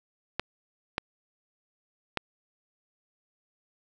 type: clicks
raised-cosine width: 0.3 ms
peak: -11 dBFS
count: 3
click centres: 0.396 / 0.981 / 2.173 s
effects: none